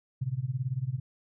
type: tone with tremolo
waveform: sine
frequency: 128.6 Hz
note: C3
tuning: 30 cents flat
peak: -25 dBFS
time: 0.21-1 s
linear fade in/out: 10 ms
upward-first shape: sine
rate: 18 Hz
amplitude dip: 90%
effects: none